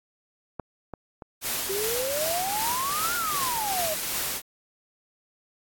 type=clicks; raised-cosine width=1 ms; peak=-18 / -22 / -26 dBFS; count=3; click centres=0.597 / 0.937 / 1.222 s
type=noise with tremolo; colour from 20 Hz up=white; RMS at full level=-28 dBFS; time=1.41-4.42 s; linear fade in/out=50 ms; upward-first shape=triangle; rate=2.6 Hz; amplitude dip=35%
type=exponential two-way sweep; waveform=sine; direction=up then down; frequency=379 to 1444 to 610 Hz; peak=-27 dBFS; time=1.69-3.94 s; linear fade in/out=10 ms; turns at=3.15 s
effects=AAC 64 kbps